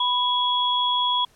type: tone pair together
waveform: sine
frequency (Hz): 987.8 / 3342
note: B5 / G#7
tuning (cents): 0 / +10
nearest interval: octave + major sixth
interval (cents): 2110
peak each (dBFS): -22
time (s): 0-1.25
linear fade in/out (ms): 5
effects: pink hiss -58 dBFS RMS until 1.35 s + low-pass 12000 Hz 12 dB/octave